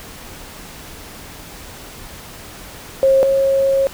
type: tone pair in turn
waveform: sine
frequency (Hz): 537 / 543.2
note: C5 / C#5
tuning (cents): +45 / -35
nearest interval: unison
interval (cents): 20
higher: second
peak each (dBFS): -9 / -12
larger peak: first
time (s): 3.03-3.23 / 3.23-3.87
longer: second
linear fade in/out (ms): 0
effects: pink hiss -36 dBFS RMS until 3.93 s